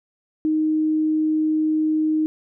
sine tone, 311.1 Hz, D#4, in tune, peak -17 dBFS, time 0.45-2.26 s, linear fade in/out 0 ms, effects none

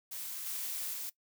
blue noise with level steps, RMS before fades -41 / -38 / -40 dBFS, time 0.11-1.1 s, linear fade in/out 10 ms, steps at 0.46 / 0.93 s, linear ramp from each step 5 ms, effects noise-tail reverb RT60 0.1 s tail -20 dB re dry

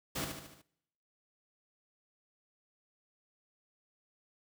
pink noise with echo, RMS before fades -36 dBFS, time 0.15-0.25 s, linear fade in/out 10 ms, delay 74 ms, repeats 5, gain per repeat -5 dB, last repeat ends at 0.62 s, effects noise-tail reverb RT60 0.9 s tail -24 dB re dry + high-pass 80 Hz 12 dB/octave

